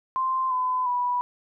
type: tone with pitch steps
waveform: sine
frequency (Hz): 1044 / 1012.5 / 982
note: C6 / B5 / B5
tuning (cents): -4 / +43 / -10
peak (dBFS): -22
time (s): 0.16-1.21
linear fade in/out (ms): 0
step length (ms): 350
effects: none